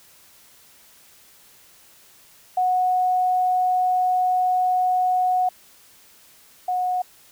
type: tone pair in turn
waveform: sine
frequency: 734 / 729.9 Hz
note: F#5 / F#5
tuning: -14 / -24 cents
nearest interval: unison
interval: 10 cents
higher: first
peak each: -17 / -20 dBFS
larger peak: first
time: 2.57-5.49 / 6.68-7.02 s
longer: first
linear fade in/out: 5 ms
effects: white hiss -52 dBFS RMS until 7.31 s